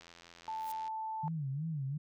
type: click train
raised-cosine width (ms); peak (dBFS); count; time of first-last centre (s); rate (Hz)
0.2; -36; 75; 0.01-0.879; 85.2
type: tone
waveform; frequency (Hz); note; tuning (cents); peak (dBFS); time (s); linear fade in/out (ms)
sine; 880; A5; 0; -36; 0.48-1.28; 0
type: noise with exponential growth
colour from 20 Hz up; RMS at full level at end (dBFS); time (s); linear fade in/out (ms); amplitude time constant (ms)
blue; -45; 0.54-0.72; 5; 39
type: tone with vibrato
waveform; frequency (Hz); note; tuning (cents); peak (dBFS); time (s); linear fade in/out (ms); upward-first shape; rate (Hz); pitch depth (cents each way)
sine; 147.9; D3; +13; -34; 1.23-1.98; 10; sine; 2.8; 180
effects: none